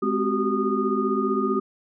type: tone cluster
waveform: sine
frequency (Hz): 210.2 / 259.7 / 373 / 388.4 / 1229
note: G#3 / C4 / F#4 / G4 / D#6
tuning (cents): +21 / -13 / +14 / -16 / -22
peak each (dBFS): -27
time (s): 0.02-1.6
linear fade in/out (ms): 10
effects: none